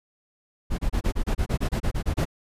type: noise bursts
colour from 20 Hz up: brown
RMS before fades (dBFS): -23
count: 14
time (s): 0.7-2.254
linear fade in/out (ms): 20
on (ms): 85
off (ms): 28
effects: resampled to 32000 Hz